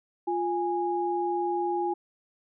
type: tone pair together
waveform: sine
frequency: 350.2 / 826 Hz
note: F4 / G#5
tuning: +5 / -10 cents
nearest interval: octave + minor third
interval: 1485 cents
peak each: -28 dBFS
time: 0.27-1.94 s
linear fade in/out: 10 ms
effects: none